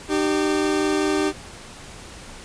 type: tone pair together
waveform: 40% pulse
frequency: 303.6 / 388.7 Hz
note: D#4 / G4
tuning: -42 / -15 cents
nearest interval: major third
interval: 427 cents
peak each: -21 dBFS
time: 0.08-1.33 s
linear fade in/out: 50 ms
effects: pink hiss -40 dBFS RMS until 2.44 s + resampled to 22050 Hz